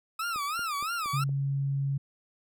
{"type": "tone with vibrato", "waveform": "40% pulse", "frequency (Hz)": 1262, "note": "D#6", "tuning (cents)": 24, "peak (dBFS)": -29, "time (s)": [0.19, 1.24], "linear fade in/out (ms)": 5, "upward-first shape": "sine", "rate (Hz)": 3, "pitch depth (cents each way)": 190}
{"type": "click train", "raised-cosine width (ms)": 2, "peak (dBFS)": -33, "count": 5, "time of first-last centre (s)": [0.36, 1.292], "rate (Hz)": 4.29}
{"type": "tone", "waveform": "sine", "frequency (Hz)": 138.5, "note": "C#3", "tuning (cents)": -1, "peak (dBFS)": -26, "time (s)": [1.13, 1.98], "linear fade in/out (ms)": 10}
{"effects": []}